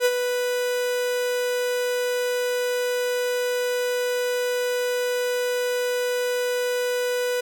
45% pulse tone with ADSR envelope, 493.9 Hz, B4, in tune, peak -15 dBFS, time 0-7.41 s, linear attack 53 ms, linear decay 48 ms, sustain -7 dB, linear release 9 ms, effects none

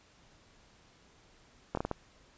slowing click train, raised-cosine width 1 ms, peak -18 dBFS, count 5, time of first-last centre 1.75-1.913 s, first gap 23 ms, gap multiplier 1.4, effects pink hiss -62 dBFS RMS until 2.37 s + resampled to 16000 Hz

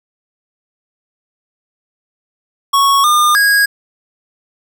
square tone with pitch steps, 1108 / 1210 / 1645 Hz, C#6 / D#6 / G#6, -1 / -49 / -17 cents, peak -9 dBFS, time 2.73-3.66 s, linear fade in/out 10 ms, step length 310 ms, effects none

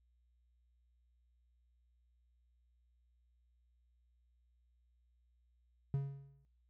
triangle tone with exponential decay, 138.59 Hz, C#3, in tune, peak -28 dBFS, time 5.94-6.45 s, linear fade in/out 0 ms, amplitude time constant 110 ms, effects noise-tail reverb RT60 0.4 s tail -17 dB re dry + added 60 Hz sine -70 dBFS peak until 6.69 s

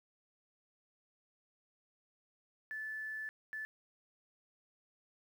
sine tone bursts at uneven times, 1744 Hz, A6, 16 cents flat, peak -39 dBFS, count 2, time 2.71-3.29 / 3.53-3.65 s, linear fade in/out 0 ms, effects 11-bit

